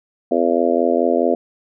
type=harmonic tone; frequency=84.7 Hz; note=E2; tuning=48 cents sharp; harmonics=3 / 4 / 5 / 6 / 7 / 8; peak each=-21 / -21 / -21 / -21 / -21 / -21 dBFS; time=0.31-1.35 s; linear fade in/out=5 ms; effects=none